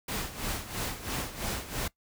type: noise with tremolo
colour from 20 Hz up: pink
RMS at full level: -32 dBFS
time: 0.08-1.88 s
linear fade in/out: 5 ms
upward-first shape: sine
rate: 3 Hz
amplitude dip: 75%
effects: noise-tail reverb RT60 0.1 s tail -20 dB re dry